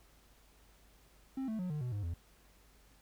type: tone with pitch steps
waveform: triangle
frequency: 265.8 / 219.7 / 181.55 / 150.04 / 124 / 102.48 / 84.69 Hz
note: C4 / A3 / F#3 / D3 / B2 / G#2 / E2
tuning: +27 / -2 / -33 / +37 / +7 / -23 / +47 cents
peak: -33 dBFS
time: 1.37-2.14 s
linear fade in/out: 5 ms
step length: 110 ms
effects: added 50 Hz sine -64 dBFS peak until 3.01 s + pink hiss -66 dBFS RMS until 3.01 s